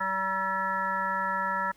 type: harmonic tone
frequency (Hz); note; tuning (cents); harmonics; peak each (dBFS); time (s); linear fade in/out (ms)
191.3; G3; -42; 1 / 3 / 5 / 7 / 9 / 10; -41 / -39 / -30 / -31 / -33 / -41; 0-1.72; 10
effects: pink hiss -61 dBFS RMS until 1.76 s